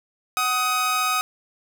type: tone pair together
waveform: sawtooth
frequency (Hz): 747.4 / 1257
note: F#5 / D#6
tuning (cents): +17 / +17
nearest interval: major sixth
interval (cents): 900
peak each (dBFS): -25 / -17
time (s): 0.37-1.21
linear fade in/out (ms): 0
effects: 9-bit